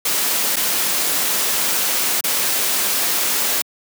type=noise with dropouts; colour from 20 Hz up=white; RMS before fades=-19 dBFS; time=0.05-3.62 s; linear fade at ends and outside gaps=5 ms; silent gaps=0.559-0.566 / 2.209-2.239 s; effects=high-pass 200 Hz 12 dB/octave